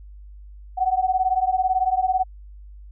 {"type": "beating tone pair", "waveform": "sine", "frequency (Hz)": [740, 758], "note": ["F#5", "F#5"], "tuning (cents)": [0, 42], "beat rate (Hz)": 18, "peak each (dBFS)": -21, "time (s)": [0.77, 2.24], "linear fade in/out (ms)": 20, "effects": ["added 50 Hz sine -39 dBFS peak until 2.91 s"]}